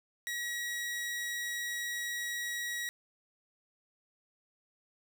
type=tone; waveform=sawtooth; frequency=1912 Hz; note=A#6; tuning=43 cents sharp; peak=-31 dBFS; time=0.27-2.89 s; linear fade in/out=0 ms; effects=none